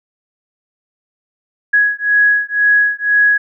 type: beating tone pair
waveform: sine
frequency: 1668 / 1670 Hz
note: G#6 / G#6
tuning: +7 / +9 cents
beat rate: 2 Hz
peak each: -13 dBFS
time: 1.73-3.38 s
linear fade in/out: 10 ms
effects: none